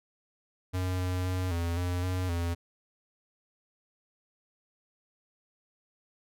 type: tone with pitch steps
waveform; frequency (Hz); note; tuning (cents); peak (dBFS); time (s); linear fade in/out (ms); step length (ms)
square; 91.9 / 91.2 / 92 / 85 / 89.1 / 91.8 / 85.4; F#2 / F#2 / F#2 / F2 / F2 / F#2 / F2; -11 / -24 / -9 / -46 / +35 / -13 / -38; -29; 0.73-2.55; 20; 260
effects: none